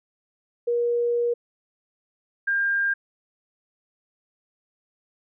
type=tone pair in turn; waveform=sine; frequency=476.3 / 1602.1 Hz; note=A#4 / G6; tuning=+37 / +37 cents; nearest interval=octave + major sixth; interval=2100 cents; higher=second; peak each=-20 dBFS; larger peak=neither; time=0.67-1.34 / 2.47-2.94 s; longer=first; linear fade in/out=10 ms; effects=none

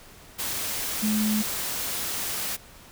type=tone in noise; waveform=sine; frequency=213.6 Hz; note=G#3; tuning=49 cents sharp; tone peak=-22 dBFS; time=1.02-1.43 s; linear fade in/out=20 ms; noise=white; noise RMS=-30 dBFS; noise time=0.38-2.57 s; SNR=+5 dB; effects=pink hiss -49 dBFS RMS until 2.91 s

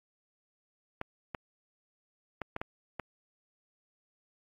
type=clicks; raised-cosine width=0.5 ms; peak=-20 dBFS; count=6; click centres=1.014 / 1.348 / 2.417 / 2.564 / 2.615 / 2.997 s; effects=AAC 48 kbps

